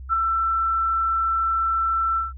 sine tone with ADSR envelope, 1337 Hz, E6, 24 cents sharp, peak -15 dBFS, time 0.09-2.33 s, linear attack 43 ms, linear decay 5 ms, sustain -4 dB, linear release 160 ms, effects added 65 Hz sine -34 dBFS peak until 2.37 s

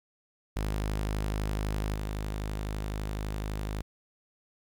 sawtooth tone with level steps, 51.91 Hz, G#1, in tune, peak -25 / -28 dBFS, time 0.56-3.82 s, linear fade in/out 5 ms, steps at 1.94 s, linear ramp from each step 2 ms, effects 11-bit

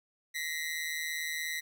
sawtooth ring-modulated tone, 1973 Hz, B6, 2 cents flat, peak -27 dBFS, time 0.34-1.61 s, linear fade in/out 20 ms, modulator 78.6 Hz, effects none

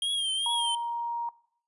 square tone with vibrato, 3213 Hz, G7, 42 cents sharp, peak -27 dBFS, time 0.02-0.75 s, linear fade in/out 2 ms, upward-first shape triangle, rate 2.5 Hz, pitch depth 76 cents each way
sine tone, 940 Hz, A#5, 14 cents sharp, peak -29 dBFS, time 0.46-1.29 s, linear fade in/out 2 ms
effects noise-tail reverb RT60 0.6 s tail -20 dB re dry + resampled to 24000 Hz

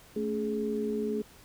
sine tone cluster, 220.3 / 281.7 / 419.8 Hz, A3 / C#4 / G#4, +2 / +28 / +19 cents, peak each -32 / -38 / -31 dBFS, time 0.16-1.22 s, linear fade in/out 5 ms, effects pink hiss -55 dBFS RMS until 1.44 s

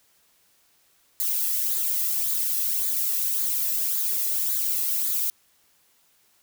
violet noise with flanger, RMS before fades -25 dBFS, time 1.2-5.3 s, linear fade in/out 0 ms, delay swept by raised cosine 0.35 to 1.35 ms, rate 1.8 Hz, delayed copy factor -0.5, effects white hiss -63 dBFS RMS until 6.42 s

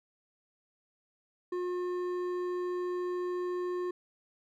sine tone with hard clipping, 358.6 Hz, F4, 46 cents sharp, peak -33 dBFS, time 1.52-3.91 s, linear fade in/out 5 ms, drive 8 dB, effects none

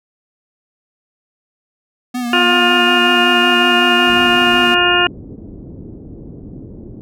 square tone with vibrato, 243.8 Hz, B3, 22 cents flat, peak -19 dBFS, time 2.14-4.75 s, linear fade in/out 10 ms, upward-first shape triangle, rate 5.4 Hz, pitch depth 55 cents each way
harmonic tone, 354.1 Hz, F4, 24 cents sharp, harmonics 1 / 2 / 3 / 4 / 5 / 7 / 8, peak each -18 / -19 / -20 / -16 / -20 / -20 / -15 dBFS, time 2.33-5.07 s, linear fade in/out 2 ms
white low-pass noise, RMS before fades -33 dBFS, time 4.07-7.01 s, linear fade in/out 0 ms, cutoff 340 Hz, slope 24 dB/octave
effects none

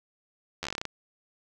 slowing click train, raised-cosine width 0.2 ms, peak -15 dBFS, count 11, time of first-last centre 0.63-0.853 s, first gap 11 ms, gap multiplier 1.15, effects none

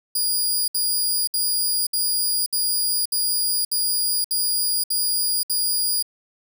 15% pulse tone bursts, 4861 Hz, D#8, 41 cents flat, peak -13 dBFS, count 10, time 0.15-6.026 s, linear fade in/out 5 ms, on 530 ms, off 64 ms, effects none

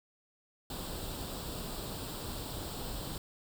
pink noise with comb filter, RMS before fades -40 dBFS, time 0.7-3.18 s, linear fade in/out 2 ms, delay 0.24 ms, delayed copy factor +0.65, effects none

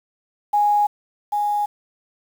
sine tone pair in turn, 828 / 828 Hz, G#5 / G#5, -5 / -5 cents, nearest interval unison, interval 0 cents, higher neither, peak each -14 / -18 dBFS, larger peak first, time 0.53-0.87 / 1.32-1.66 s, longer neither, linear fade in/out 10 ms, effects 7-bit

